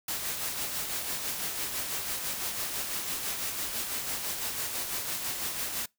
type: noise with tremolo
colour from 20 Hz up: white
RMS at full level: -32 dBFS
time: 0.08-5.86 s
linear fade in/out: 5 ms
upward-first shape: sine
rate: 6 Hz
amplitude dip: 40%
effects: noise-tail reverb RT60 0.2 s tail -25 dB re dry